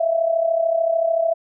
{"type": "tone with amplitude modulation", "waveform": "sine", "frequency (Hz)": 662, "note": "E5", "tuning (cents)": 7, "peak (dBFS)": -13, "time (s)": [0, 1.34], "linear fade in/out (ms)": 10, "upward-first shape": "sine", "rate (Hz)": 33.5, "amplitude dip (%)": 70, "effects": []}